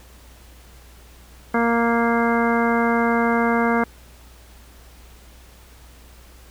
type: harmonic tone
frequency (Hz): 233.1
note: A#3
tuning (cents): 0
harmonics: 1 / 2 / 3 / 4 / 5 / 6 / 7 / 9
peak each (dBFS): -20 / -23 / -25 / -26 / -27 / -28 / -28 / -30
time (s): 1.54-3.84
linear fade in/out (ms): 5
effects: added 60 Hz sine -45 dBFS peak until 6.5 s + pink hiss -50 dBFS RMS until 6.5 s